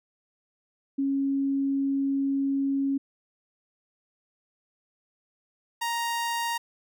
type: tone pair in turn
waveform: sine / sawtooth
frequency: 274.8 / 934.5 Hz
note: C#4 / A#5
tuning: -15 / +4 cents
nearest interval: octave + major sixth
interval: 2119 cents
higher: second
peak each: -23 dBFS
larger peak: neither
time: 0.98-2.98 / 5.81-6.58 s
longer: first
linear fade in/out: 10 ms
effects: none